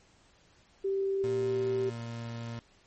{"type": "tone with pitch glide", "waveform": "sine", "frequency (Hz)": [389.8, 386.9], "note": ["G4", "G4"], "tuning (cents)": [-10, -23], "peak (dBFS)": -27, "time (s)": [0.84, 1.9], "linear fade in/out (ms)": 10, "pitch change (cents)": -13, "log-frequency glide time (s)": [1.37, 1.58]}
{"type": "tone", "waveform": "30% pulse", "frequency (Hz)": 116.54, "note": "A#2", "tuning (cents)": 0, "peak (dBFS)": -34, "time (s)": [1.24, 2.59], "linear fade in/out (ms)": 0}
{"effects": ["pink hiss -63 dBFS RMS until 2.86 s", "MP3 32 kbps"]}